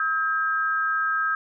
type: tone pair together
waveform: sine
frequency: 1283.4 / 1600 Hz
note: E6 / G6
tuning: -47 / +35 cents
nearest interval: major third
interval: 382 cents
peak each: -24 dBFS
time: 0-1.35 s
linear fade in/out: 2 ms
effects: none